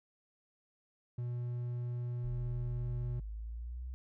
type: tone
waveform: triangle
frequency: 121.4 Hz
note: B2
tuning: 29 cents flat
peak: -33 dBFS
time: 1.18-3.2 s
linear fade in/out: 5 ms
type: linear sweep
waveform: sine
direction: up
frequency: 34.65 to 64 Hz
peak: -39 dBFS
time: 2.24-3.94 s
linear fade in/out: 0 ms
effects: none